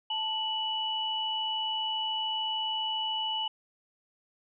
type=tone pair together; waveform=sine; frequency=880 / 2953 Hz; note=A5 / F#7; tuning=0 / -4 cents; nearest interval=octave + major sixth; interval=2096 cents; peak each=-34 / -30 dBFS; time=0.1-3.48 s; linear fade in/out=5 ms; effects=none